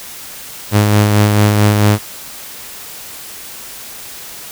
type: tone with tremolo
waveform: sawtooth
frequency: 104.4 Hz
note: G#2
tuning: 10 cents sharp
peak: -3 dBFS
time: 0.71-1.99 s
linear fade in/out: 50 ms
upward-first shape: sine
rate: 4.5 Hz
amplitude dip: 35%
effects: white hiss -31 dBFS RMS until 4.51 s